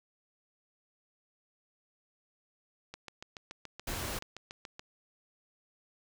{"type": "click train", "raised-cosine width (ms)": 0.2, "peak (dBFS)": -26, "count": 14, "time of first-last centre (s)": [2.94, 4.794], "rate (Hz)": 7.01}
{"type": "noise", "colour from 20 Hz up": "pink", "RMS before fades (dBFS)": -37, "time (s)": [3.87, 4.19], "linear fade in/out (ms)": 5}
{"effects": []}